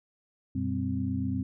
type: tone cluster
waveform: sine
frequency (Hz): 92 / 120.3 / 195.5 / 259.4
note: F#2 / B2 / G3 / C4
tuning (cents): -9 / -45 / -4 / -15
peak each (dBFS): -33 / -35 / -34 / -31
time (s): 0.55-1.43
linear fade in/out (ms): 5
effects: none